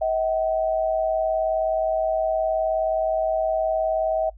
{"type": "tone pair together", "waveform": "sine", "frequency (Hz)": [638.8, 758], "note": ["D#5", "F#5"], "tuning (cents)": [45, 42], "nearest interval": "minor third", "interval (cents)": 297, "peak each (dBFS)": [-21, -26], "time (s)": [0.01, 4.3], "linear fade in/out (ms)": 10, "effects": ["noise-tail reverb RT60 0.1 s tail -22 dB re dry", "added 50 Hz sine -42 dBFS peak until 4.37 s"]}